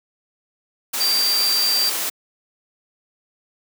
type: tone in noise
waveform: sine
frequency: 4700 Hz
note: D8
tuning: 1 cent sharp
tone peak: -17 dBFS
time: 1-1.9 s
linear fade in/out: 10 ms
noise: white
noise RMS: -24 dBFS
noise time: 0.93-2.1 s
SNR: +4 dB
effects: high-pass 300 Hz 12 dB/octave